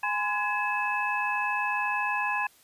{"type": "tone cluster", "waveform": "sine", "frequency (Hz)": [827, 1021, 1681, 2593], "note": ["G#5", "C6", "G#6", "E7"], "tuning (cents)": [-8, -43, 20, -29], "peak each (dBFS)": -31, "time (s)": [0.03, 2.47], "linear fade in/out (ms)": 5, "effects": ["white hiss -59 dBFS RMS until 2.63 s", "resampled to 32000 Hz"]}